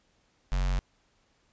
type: tone with notch filter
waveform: square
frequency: 45.9 Hz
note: F#1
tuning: 13 cents flat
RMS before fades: -27 dBFS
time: 0.52-0.79 s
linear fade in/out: 0 ms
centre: 340 Hz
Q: 0.71
effects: pink hiss -69 dBFS RMS until 1.52 s + resampled to 16000 Hz